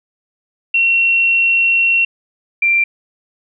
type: tone pair in turn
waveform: sine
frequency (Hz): 2727 / 2364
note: F7 / D7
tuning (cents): -42 / +11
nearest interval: major second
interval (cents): 247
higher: first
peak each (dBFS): -10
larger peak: neither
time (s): 0.74-2.05 / 2.62-2.84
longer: first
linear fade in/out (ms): 5
effects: none